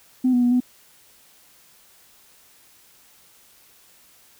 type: tone with pitch steps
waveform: sine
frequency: 255.2 / 245.4 / 243.2 / 248.9 Hz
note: C4 / B3 / B3 / B3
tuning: -43 / -11 / -26 / +14 cents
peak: -14 dBFS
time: 0.24-0.604 s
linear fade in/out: 10 ms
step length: 91 ms
effects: tanh soft clip ceiling -11 dBFS + white hiss -54 dBFS RMS until 4.39 s